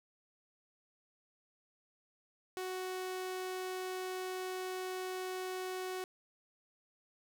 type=tone; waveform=sawtooth; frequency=370.9 Hz; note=F#4; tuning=4 cents sharp; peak=-34 dBFS; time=2.57-6.04 s; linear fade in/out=0 ms; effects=none